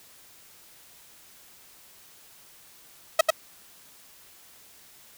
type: tone with echo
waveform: sawtooth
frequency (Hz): 640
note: D#5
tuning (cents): +49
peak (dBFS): -10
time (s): 3.19-3.21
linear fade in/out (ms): 5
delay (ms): 95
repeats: 1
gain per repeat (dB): -2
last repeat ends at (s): 3.305
effects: white hiss -53 dBFS RMS until 5.17 s